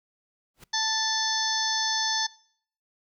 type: noise with exponential growth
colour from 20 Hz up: pink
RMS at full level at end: -42 dBFS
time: 0.54-0.64 s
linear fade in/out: 5 ms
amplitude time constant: 20 ms
type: harmonic tone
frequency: 880 Hz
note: A5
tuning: in tune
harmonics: 1 / 2 / 4 / 5 / 6 / 7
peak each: -31 / -31 / -31 / -31 / -31 / -31 dBFS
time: 0.73-2.27 s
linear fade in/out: 10 ms
effects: noise-tail reverb RT60 0.6 s tail -23 dB re dry